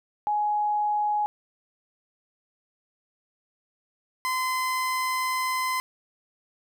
sine / 30% pulse tone pair in turn, 837 / 1027 Hz, G#5 / C6, +13 / -33 cents, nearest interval major third, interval 354 cents, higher second, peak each -22 dBFS, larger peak neither, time 0.27-1.26 / 4.25-5.8 s, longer second, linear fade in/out 0 ms, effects none

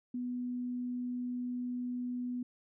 sine tone, 246.9 Hz, B3, in tune, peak -34 dBFS, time 0.14-2.43 s, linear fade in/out 5 ms, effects none

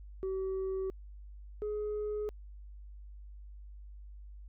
sine tone pair in turn, 381.4 / 420.6 Hz, G4 / G#4, -47 / +22 cents, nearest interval major second, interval 169 cents, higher second, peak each -30 / -31 dBFS, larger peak first, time 0.23-0.9 / 1.62-2.29 s, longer neither, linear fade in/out 0 ms, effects tanh soft clip ceiling -31 dBFS + added 50 Hz sine -46 dBFS peak until 4.48 s

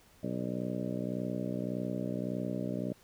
harmonic tone with a mistuned harmonic, 61.74 Hz, B1, in tune, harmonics 2 / 3 / 4 / 5 / 6 / 7 / 8 / 9 / 10, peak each -41 / -37 / -38 / -41 / -46 / -45 / -47 / -46 / -43 dBFS, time 0.23-2.93 s, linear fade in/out 5 ms, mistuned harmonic 10, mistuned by -37 cents, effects pink hiss -62 dBFS RMS until 3.03 s

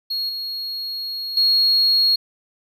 triangle tone with level steps, 4300 Hz, C8, 47 cents sharp, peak -20 / -24 / -11 dBFS, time 0.1-2.16 s, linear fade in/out 10 ms, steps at 0.29 / 1.37 s, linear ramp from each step 2 ms, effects tanh soft clip ceiling -10 dBFS

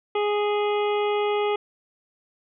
harmonic tone, 414.8 Hz, G#4, 2 cents flat, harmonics 1 / 2 / 3 / 5 / 6 / 7 / 8, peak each -22 / -28 / -32 / -36 / -38 / -39 / -40 dBFS, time 0.15-1.56 s, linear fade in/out 5 ms, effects none

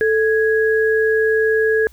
sine tone pair together, 440 / 1661.2 Hz, A4 / G#6, 0 / 0 cents, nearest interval octave + major seventh, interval 2300 cents, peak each -14 / -19 dBFS, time 0.01-1.87 s, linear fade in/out 0 ms, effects added 60 Hz sine -44 dBFS peak until 1.92 s + white hiss -53 dBFS RMS until 1.92 s

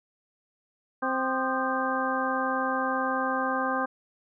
harmonic tone with a mistuned harmonic, 261.6 Hz, C4, in tune, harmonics 1 / 2 / 3 / 4 / 5 / 6, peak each -32 / -32 / -32 / -32 / -32 / -32 dBFS, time 1.02-3.86 s, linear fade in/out 10 ms, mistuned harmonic 5, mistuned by -120 cents, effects none

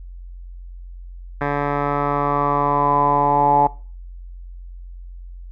10% pulse tone with low-pass filter sweep, 143.9 Hz, D3, 35 cents flat, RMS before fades -18 dBFS, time 1.41-3.67 s, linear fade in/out 2 ms, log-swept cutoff 1500 to 850 Hz, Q 8.9, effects noise-tail reverb RT60 0.4 s tail -22 dB re dry + added 44 Hz sine -33 dBFS peak until 5.51 s

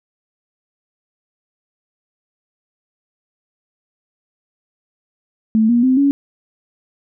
sine tone with pitch steps, 220 / 238.5 / 258.6 / 280.4 Hz, A3 / A#3 / C4 / C#4, 0 / +40 / -20 / +20 cents, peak -10 dBFS, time 5.55-6.11 s, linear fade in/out 0 ms, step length 140 ms, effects none

